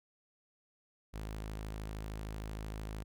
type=tone; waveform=sawtooth; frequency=53.1 Hz; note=G#1; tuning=39 cents sharp; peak=-36 dBFS; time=1.13-3.04 s; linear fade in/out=20 ms; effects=none